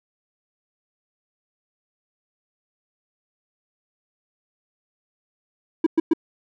triangle tone bursts, 325.1 Hz, E4, 24 cents flat, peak -11 dBFS, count 3, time 5.84-6.135 s, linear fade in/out 5 ms, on 25 ms, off 110 ms, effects none

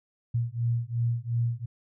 sine beating tone pair, 116.54 / 119.34 Hz, A#2 / A#2, 0 / +41 cents, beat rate 2.8 Hz, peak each -28 / -28 dBFS, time 0.34-1.66 s, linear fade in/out 10 ms, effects none

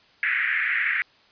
white band-pass noise, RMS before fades -24 dBFS, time 0.23-1.02 s, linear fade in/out 0 ms, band 1600 to 2200 Hz, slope 48 dB/octave, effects white hiss -57 dBFS RMS until 1.31 s + resampled to 11025 Hz

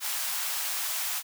white high-pass noise, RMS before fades -31 dBFS, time 0-1.23 s, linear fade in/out 50 ms, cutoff 710 Hz, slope 24 dB/octave, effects none

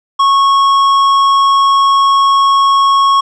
sine tone with tanh clipping, 1100 Hz, C#6, 14 cents flat, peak -8 dBFS, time 0.19-3.21 s, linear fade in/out 10 ms, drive 10 dB, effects none

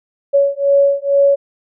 sine beating tone pair, 559 / 561.2 Hz, C#5 / C#5, +14 / +21 cents, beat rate 2.2 Hz, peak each -13 dBFS, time 0.33-1.36 s, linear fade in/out 20 ms, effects none

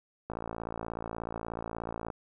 click train, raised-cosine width 1 ms, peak -22 dBFS, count 103, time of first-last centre 0.3-2.102 s, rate 56.6 Hz, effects none

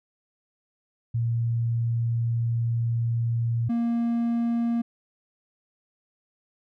sine / triangle tone pair in turn, 116.54 / 234 Hz, A#2 / A#3, 0 / +7 cents, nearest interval octave, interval 1207 cents, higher second, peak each -22 / -20 dBFS, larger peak second, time 1.14-3.69 / 3.69-4.82 s, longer first, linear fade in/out 10 ms, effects none

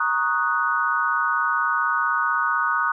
sine chord, D# minor seventh, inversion second, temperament equal, 932.3 / 1108.7 / 1244.5 / 1480 Hz, A#5 / C#6 / D#6 / F#6, 0 / 0 / 0 / 0 cents, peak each -28 / -27 / -23 / -23 dBFS, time 0-2.92 s, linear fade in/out 5 ms, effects none

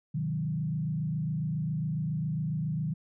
sine tone with frequency modulation, 155.56 Hz, D#3, in tune, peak -28 dBFS, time 0.14-2.94 s, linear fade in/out 10 ms, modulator 27.3 Hz, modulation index 0.95, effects none

